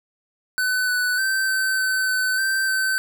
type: tone with pitch steps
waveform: square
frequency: 1507 / 1489 / 1550 / 1538 / 1527 / 1516 / 1557 / 1537 Hz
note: F#6 / F#6 / G6 / G6 / G6 / F#6 / G6 / G6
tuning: +31 / +11 / -20 / -33 / -46 / +42 / -12 / -35 cents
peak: -20 dBFS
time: 0.58-2.98 s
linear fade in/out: 0 ms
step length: 300 ms
effects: none

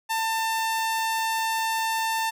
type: tone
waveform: sawtooth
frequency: 895 Hz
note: A5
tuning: 29 cents sharp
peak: -20 dBFS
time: 0.09-2.31 s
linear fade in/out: 20 ms
effects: none

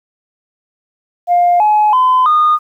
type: tone with pitch steps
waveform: sine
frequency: 704 / 846.9 / 1018.9 / 1225.7 Hz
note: F5 / G#5 / C6 / D#6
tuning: +14 / +34 / -46 / -26 cents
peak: -6 dBFS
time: 1.27-2.59 s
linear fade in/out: 50 ms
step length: 330 ms
effects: tanh soft clip ceiling -4 dBFS + 8-bit

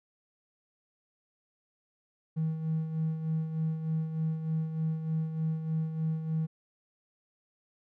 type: tone with tremolo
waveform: triangle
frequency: 159.3 Hz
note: D#3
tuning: 41 cents sharp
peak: -23 dBFS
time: 2.36-6.47 s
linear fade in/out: 20 ms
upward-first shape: sine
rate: 3.3 Hz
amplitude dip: 65%
effects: tanh soft clip ceiling -23 dBFS

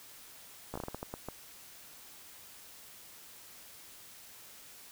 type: slowing click train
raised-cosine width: 1 ms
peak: -24 dBFS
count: 10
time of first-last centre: 0.74-1.286 s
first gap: 15 ms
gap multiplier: 1.33
effects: white hiss -53 dBFS RMS until 4.91 s

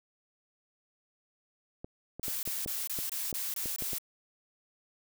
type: clicks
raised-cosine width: 2 ms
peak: -27 dBFS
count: 10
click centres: 1.845 / 2.196 / 2.282 / 2.476 / 2.661 / 2.988 / 3.328 / 3.658 / 3.823 / 3.932 s
type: noise bursts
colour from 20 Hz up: blue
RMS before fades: -35 dBFS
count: 8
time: 2.23-3.984 s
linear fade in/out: 2 ms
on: 200 ms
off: 22 ms
effects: none

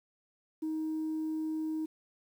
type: tone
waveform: sine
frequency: 314.4 Hz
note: D#4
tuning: 18 cents sharp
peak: -30 dBFS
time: 0.62-1.86 s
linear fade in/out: 10 ms
effects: tanh soft clip ceiling -29 dBFS + 10-bit

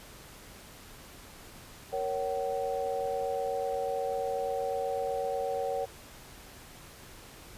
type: chord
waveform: sine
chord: F# major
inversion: first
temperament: equal with one note detuned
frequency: 466.2 / 554.4 / 759.5 Hz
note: A#4 / C#5 / F#5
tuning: 0 / 0 / +45 cents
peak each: -34 / -33 / -34 dBFS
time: 1.92-5.86 s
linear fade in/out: 20 ms
effects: pink hiss -50 dBFS RMS until 7.57 s + resampled to 32000 Hz

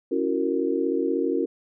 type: chord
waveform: sine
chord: F# dominant seventh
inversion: second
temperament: just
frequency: 277.5 / 333 / 370 / 462.5 Hz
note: C#4 / E4 / F#4 / A#4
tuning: +2 / +18 / 0 / -14 cents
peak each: -27 dBFS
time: 0.11-1.46 s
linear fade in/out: 10 ms
effects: none

